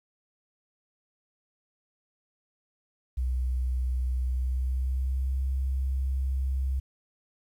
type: tone with pitch glide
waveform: sine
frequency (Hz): 63 to 66.17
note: B1 to C2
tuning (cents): +35 to +20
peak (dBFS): -25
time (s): 3.17-6.8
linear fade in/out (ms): 10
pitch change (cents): +85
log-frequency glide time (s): 4.25-5.43
effects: 10-bit